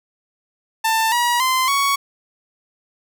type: tone with pitch steps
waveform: sawtooth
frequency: 891 / 960.5 / 1035.4 / 1116.1 Hz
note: A5 / B5 / C6 / C#6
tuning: +22 / -48 / -18 / +11 cents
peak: -12 dBFS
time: 0.84-1.96 s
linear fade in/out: 10 ms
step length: 280 ms
effects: none